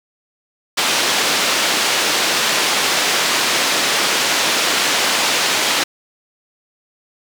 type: band-pass noise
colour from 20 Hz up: white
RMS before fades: -17 dBFS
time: 0.77-5.84 s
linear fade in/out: 10 ms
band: 250 to 4900 Hz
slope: 12 dB/octave
effects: none